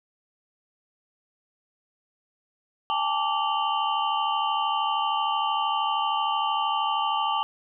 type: tone cluster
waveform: sine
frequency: 808 / 881 / 1162 / 2806 / 3060 Hz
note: G#5 / A5 / D6 / F7 / G7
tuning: -48 / +2 / -19 / +8 / -42 cents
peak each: -30 / -27 / -27 / -35 / -33 dBFS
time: 2.9-7.43 s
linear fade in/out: 0 ms
effects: none